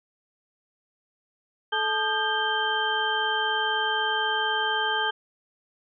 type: tone cluster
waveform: sine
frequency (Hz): 435.6 / 869 / 1224 / 1588 / 3132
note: A4 / A5 / D#6 / G6 / G7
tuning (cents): -17 / -22 / -29 / +22 / -2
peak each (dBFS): -33 / -28 / -33 / -27 / -29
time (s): 1.72-5.11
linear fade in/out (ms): 10
effects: none